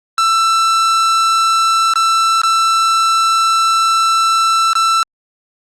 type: tone with dropouts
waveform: 45% pulse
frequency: 1333 Hz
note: E6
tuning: 19 cents sharp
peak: -10 dBFS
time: 0.18-5.03 s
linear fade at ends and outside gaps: 1 ms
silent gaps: 1.937-1.957 / 2.417-2.434 / 4.732-4.753 s
effects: low-pass 8000 Hz 12 dB/octave + Opus 48 kbps